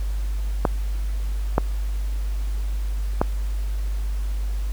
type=clicks; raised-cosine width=1 ms; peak=-3 dBFS; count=3; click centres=0.652 / 1.581 / 3.215 s; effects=added 50 Hz sine -22 dBFS peak until 4.72 s + pink hiss -45 dBFS RMS until 4.72 s